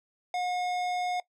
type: tone with tanh clipping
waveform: sine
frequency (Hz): 721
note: F#5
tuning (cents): -45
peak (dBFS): -30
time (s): 0.34-1.2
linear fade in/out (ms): 2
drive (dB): 16
effects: noise-tail reverb RT60 0.1 s tail -19 dB re dry